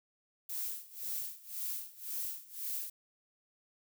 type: noise with tremolo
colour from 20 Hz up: violet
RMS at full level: -37 dBFS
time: 0.49-2.9 s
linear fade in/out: 5 ms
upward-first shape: sine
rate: 1.9 Hz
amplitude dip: 90%
effects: none